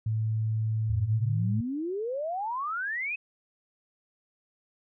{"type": "tone", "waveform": "sine", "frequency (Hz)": 110, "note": "A2", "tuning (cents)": 0, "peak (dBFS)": -25, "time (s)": [0.06, 1.61], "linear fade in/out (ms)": 5}
{"type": "exponential sweep", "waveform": "sine", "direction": "up", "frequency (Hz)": [74.9, 2589], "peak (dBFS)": -29, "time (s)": [0.89, 3.16], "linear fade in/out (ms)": 10}
{"effects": []}